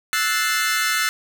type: chord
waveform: sawtooth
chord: F# half-diminished seventh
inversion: third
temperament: equal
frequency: 1318.5 / 1480 / 1760 / 2093 Hz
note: E6 / F#6 / A6 / C7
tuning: 0 / 0 / 0 / 0 cents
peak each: -21 dBFS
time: 0.13-1.09 s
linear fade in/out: 0 ms
effects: none